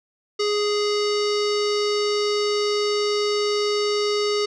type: tone with low-pass filter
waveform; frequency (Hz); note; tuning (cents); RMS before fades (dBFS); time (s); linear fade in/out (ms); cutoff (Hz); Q
square; 415.3; G#4; 0; -22; 0.39-4.46; 10; 5000; 4.1
effects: none